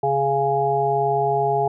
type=harmonic tone; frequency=138.59 Hz; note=C#3; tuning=in tune; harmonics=1 / 3 / 5 / 6; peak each=-28 / -22 / -22 / -22 dBFS; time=0.03-1.68 s; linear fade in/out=5 ms; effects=none